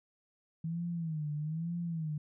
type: tone with vibrato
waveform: sine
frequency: 160 Hz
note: D#3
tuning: 49 cents sharp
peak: -33 dBFS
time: 0.64-2.18 s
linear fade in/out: 5 ms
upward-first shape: sine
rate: 1.1 Hz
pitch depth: 130 cents each way
effects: none